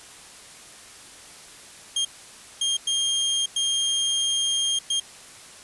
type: tone bursts at uneven times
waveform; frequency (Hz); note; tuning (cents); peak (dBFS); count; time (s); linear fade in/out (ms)
sawtooth; 3213; G7; +42; -18; 5; 1.96-2.05 / 2.61-2.77 / 2.87-3.46 / 3.56-4.79 / 4.9-5; 5
effects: white hiss -45 dBFS RMS until 5.63 s + resampled to 24000 Hz